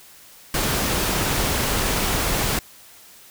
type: noise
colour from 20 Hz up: pink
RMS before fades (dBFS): -22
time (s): 0.54-2.59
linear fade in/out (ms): 2
effects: white hiss -47 dBFS RMS until 3.3 s